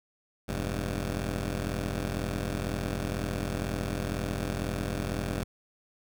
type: tone pair together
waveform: 10% pulse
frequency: 42.04 / 100 Hz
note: E1 / G2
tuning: +35 / +35 cents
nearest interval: octave + minor third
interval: 1500 cents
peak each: -24 / -25 dBFS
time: 0.48-5.44 s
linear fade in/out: 10 ms
effects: none